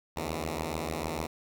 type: beating tone pair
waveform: 5% pulse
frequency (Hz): 75.8 / 82.5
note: D#2 / E2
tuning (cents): -45 / +2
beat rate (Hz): 6.7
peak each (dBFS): -24 / -23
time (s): 0.16-1.27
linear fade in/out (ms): 10
effects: none